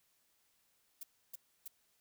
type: noise bursts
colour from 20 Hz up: violet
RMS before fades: -45 dBFS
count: 3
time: 1.01-1.679 s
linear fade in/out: 5 ms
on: 23 ms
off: 300 ms
effects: white hiss -75 dBFS RMS until 2 s